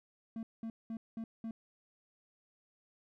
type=tone bursts; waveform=triangle; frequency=225.7 Hz; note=A3; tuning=44 cents sharp; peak=-36 dBFS; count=5; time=0.36-1.51 s; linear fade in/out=2 ms; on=70 ms; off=200 ms; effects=none